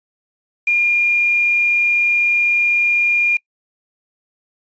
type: tone with quantisation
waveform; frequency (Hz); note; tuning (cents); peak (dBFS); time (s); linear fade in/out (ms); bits
sine; 2412; D7; +46; -12; 0.67-3.37; 5; 6
effects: noise-tail reverb RT60 0.1 s tail -24 dB re dry + resampled to 16000 Hz